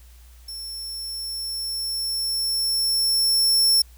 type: tone with level ramp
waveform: sawtooth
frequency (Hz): 5400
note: E8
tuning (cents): +41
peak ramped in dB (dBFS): -30 to -12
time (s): 0.48-3.82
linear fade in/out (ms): 5
effects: added 60 Hz sine -45 dBFS peak until 3.97 s + white hiss -56 dBFS RMS until 3.97 s